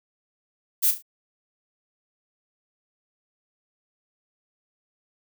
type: noise with echo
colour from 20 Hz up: violet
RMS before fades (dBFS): -20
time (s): 0.82-0.92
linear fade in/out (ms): 20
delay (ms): 35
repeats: 3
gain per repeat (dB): -9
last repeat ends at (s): 1.025
effects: none

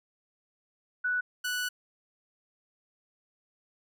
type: tone pair in turn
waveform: sine / sawtooth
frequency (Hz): 1480 / 1480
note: F#6 / F#6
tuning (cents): 0 / 0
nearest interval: unison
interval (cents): 0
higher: neither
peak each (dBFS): -26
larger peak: neither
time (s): 1.04-1.21 / 1.44-1.69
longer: second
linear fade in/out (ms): 10
effects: none

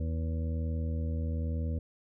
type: harmonic tone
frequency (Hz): 81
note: E2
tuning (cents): -30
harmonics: 1 / 2 / 3 / 4 / 6 / 7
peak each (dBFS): -30 / -40 / -40 / -49 / -46 / -49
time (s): 0-1.79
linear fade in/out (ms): 5
effects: none

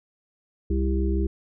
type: harmonic tone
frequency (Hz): 66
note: C2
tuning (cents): +16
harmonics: 1 / 3 / 5 / 6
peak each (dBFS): -22 / -30 / -29 / -31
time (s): 0.7-1.27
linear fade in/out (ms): 5
effects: none

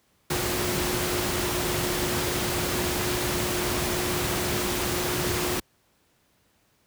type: tone in noise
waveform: sine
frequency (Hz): 358.3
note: F4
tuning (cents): +44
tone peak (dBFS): -31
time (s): 0.3-5.6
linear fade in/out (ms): 5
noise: pink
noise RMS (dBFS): -27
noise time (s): 0.3-5.6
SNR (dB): -7
effects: pink hiss -66 dBFS RMS until 6.86 s + high-pass 60 Hz 12 dB/octave

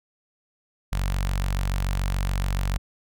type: tone with notch filter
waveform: sawtooth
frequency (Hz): 46.98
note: F#1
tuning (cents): +27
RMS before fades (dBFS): -25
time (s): 0.92-2.78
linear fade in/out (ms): 10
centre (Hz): 350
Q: 0.53
effects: none

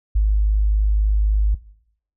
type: tone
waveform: sine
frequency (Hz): 51.91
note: G#1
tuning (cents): 0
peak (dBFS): -13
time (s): 0.15-1.55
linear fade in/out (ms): 10
effects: noise-tail reverb RT60 0.7 s tail -19 dB re dry

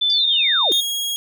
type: tone with pitch glide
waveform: sine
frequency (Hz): 3520 to 3644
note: A7 to A#7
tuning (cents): 0 to -40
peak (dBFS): -15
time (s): 0.01-0.81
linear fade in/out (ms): 10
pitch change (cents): +60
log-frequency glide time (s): 0.17-0.25
type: linear sweep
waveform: sine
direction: down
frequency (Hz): 4862 to 300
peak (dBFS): -21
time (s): 0.1-0.72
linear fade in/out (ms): 0
type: tone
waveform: sawtooth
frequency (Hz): 3295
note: G#7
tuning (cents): -14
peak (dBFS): -18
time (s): 0.72-1.16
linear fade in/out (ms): 0
effects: none

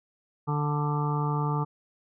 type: harmonic tone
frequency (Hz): 147.4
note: D3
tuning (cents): +7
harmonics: 1 / 2 / 3 / 5 / 6 / 7 / 8 / 9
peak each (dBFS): -26 / -37 / -36 / -41 / -33 / -43 / -34 / -47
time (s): 0.47-1.65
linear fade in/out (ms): 20
effects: none

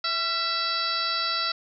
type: harmonic tone with a mistuned harmonic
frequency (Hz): 659.3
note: E5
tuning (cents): 0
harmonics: 1 / 2 / 3 / 4 / 5 / 6 / 7 / 8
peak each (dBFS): -40 / -29 / -36 / -37 / -39 / -30 / -30 / -34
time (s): 0.04-1.52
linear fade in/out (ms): 5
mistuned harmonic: 2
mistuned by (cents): +55
effects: none

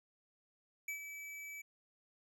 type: tone with ADSR envelope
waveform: square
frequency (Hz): 2300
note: D7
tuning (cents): -37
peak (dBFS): -38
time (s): 0.88-1.62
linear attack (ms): 4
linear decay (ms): 100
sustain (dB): -8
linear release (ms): 10
effects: none

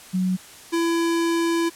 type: tone pair in turn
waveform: sine / square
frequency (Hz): 185 / 335.1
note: F#3 / E4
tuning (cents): 0 / +29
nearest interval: minor seventh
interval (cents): 1029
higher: second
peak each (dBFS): -19 / -20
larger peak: first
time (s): 0.13-0.37 / 0.72-1.7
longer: second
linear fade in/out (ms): 20
effects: white hiss -44 dBFS RMS until 1.75 s + low-pass 11000 Hz 12 dB/octave

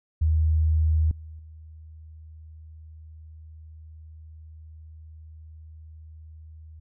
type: tone with level steps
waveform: sine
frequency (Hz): 78.7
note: D#2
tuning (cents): +20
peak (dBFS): -18 / -38 / -42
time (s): 0.21-6.8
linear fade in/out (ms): 10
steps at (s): 1.11 / 1.39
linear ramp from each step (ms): 2
effects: none

